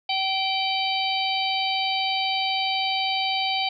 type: harmonic tone with a mistuned harmonic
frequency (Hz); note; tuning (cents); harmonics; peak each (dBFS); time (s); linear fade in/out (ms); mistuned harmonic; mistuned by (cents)
768; G5; -36; 1 / 3 / 4 / 5 / 6; -26 / -29 / -28 / -31 / -31; 0.09-3.69; 5; 3; +27
effects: none